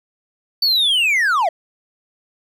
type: linear sweep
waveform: triangle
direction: down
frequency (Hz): 4576 to 611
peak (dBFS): -12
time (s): 0.62-1.49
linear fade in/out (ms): 5
effects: none